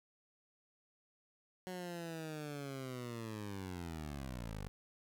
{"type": "linear sweep", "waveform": "15% pulse", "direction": "down", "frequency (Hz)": [185, 46.65], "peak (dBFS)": -36, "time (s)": [1.67, 4.68], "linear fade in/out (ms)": 0, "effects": []}